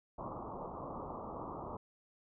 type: low-pass noise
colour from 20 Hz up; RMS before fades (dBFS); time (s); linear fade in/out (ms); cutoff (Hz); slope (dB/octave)
white; -44; 0.18-1.77; 5; 1200; 96
effects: none